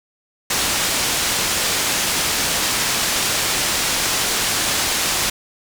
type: low-pass noise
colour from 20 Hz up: white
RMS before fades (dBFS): -20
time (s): 0.5-5.3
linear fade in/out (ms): 5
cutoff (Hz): 7800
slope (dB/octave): 12
effects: none